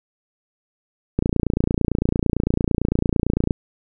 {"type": "click train", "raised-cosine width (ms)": 3, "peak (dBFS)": -5, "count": 68, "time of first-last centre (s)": [1.19, 3.508], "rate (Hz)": 28.9, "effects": []}